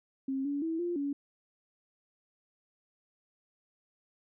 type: tone with pitch steps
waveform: sine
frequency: 268.3 / 284.8 / 325.6 / 348.5 / 283.1 Hz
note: C4 / C#4 / E4 / F4 / C#4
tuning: +44 / +47 / -21 / -4 / +37 cents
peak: -30 dBFS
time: 0.28-1.13 s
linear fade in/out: 5 ms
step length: 170 ms
effects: none